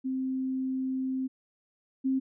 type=tone pair in turn; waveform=sine; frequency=261.6 / 264.8 Hz; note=C4 / C4; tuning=0 / +21 cents; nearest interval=unison; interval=21 cents; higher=second; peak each=-28 / -24 dBFS; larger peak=second; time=0.04-1.28 / 2.04-2.2 s; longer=first; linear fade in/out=20 ms; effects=none